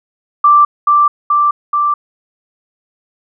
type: tone with echo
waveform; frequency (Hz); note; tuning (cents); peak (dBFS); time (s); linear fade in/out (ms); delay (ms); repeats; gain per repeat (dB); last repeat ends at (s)
sine; 1174.7; D6; 0; -4; 0.44-0.65; 5; 430; 3; -2; 1.94
effects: none